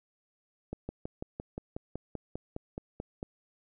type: slowing click train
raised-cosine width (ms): 2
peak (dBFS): -23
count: 14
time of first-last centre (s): 0.73-3.229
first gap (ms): 160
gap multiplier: 1.03
effects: none